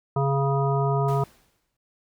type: harmonic tone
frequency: 138.2 Hz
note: C#3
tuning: 5 cents flat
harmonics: 1 / 3 / 5 / 7 / 9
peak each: -22 / -27 / -29 / -30 / -32 dBFS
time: 0.16-1.24 s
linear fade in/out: 5 ms
type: noise with exponential decay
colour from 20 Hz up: pink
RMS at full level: -42 dBFS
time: 1.08-1.77 s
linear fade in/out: 5 ms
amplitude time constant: 150 ms
effects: none